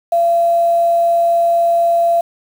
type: tone with quantisation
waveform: sine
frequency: 681 Hz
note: F5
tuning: 44 cents flat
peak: -10 dBFS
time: 0.12-2.21 s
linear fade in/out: 5 ms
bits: 6
effects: none